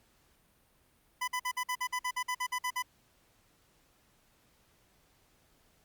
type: tone bursts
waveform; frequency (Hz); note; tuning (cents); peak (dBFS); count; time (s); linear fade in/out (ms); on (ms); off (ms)
25% pulse; 1000; B5; +21; -27; 14; 1.21-2.825; 10; 68; 51
effects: pink hiss -68 dBFS RMS until 5.84 s + Opus 48 kbps